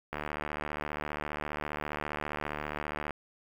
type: click train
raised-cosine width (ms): 0.5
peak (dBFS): -19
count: 224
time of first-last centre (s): 0.13-3.107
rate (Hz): 74.9
effects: 8-bit